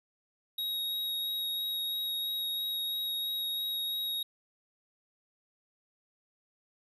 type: tone with vibrato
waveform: square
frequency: 3783 Hz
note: A#7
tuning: 25 cents sharp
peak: -32 dBFS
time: 0.58-4.23 s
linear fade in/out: 5 ms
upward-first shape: sine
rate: 3 Hz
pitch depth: 9 cents each way
effects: none